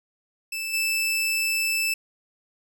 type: tone with level steps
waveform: sawtooth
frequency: 2637 Hz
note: E7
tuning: in tune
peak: -25 / -19 dBFS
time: 0.52-1.94 s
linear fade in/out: 5 ms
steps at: 0.73 s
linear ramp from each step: 10 ms
effects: none